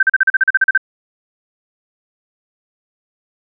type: tone bursts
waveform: sine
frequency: 1555 Hz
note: G6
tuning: 14 cents flat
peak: -7 dBFS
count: 12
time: 0-0.777 s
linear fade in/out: 5 ms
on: 29 ms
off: 39 ms
effects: none